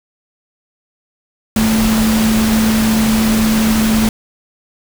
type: tone in noise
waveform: sine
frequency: 220 Hz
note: A3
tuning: in tune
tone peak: -11 dBFS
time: 1.56-4.09 s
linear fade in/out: 2 ms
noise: pink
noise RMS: -19 dBFS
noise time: 1.56-4.09 s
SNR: +5 dB
effects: none